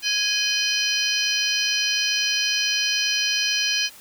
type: harmonic tone with a mistuned harmonic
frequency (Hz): 830.6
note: G#5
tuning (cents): 0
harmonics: 2 / 3 / 4 / 5 / 6 / 7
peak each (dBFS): -30 / -26 / -26 / -27 / -27 / -29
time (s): 0.02-3.9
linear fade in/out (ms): 50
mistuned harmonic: 4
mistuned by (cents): -130
effects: white hiss -46 dBFS RMS until 4 s